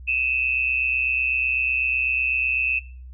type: tone pair together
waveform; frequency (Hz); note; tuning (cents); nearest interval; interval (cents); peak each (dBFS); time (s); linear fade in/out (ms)
sine; 2534 / 2662; D#7 / E7; +31 / +16; minor second; 85; -22; 0.07-2.8; 20
effects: noise-tail reverb RT60 0.4 s tail -20 dB re dry + added 63 Hz sine -37 dBFS peak until 3.13 s